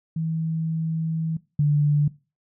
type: tone pair in turn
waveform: sine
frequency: 161.4 / 147.08 Hz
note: E3 / D3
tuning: -36 / +3 cents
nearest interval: major second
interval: 161 cents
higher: first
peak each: -23 / -16 dBFS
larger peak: second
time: 0.16-1.37 / 1.59-2.08 s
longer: first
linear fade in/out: 5 ms
effects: noise-tail reverb RT60 0.3 s tail -20 dB re dry